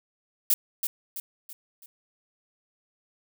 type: noise with echo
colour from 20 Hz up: violet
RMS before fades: -21 dBFS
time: 0.5-0.54 s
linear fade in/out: 2 ms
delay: 330 ms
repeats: 4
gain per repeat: -7 dB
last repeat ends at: 1.86 s
effects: none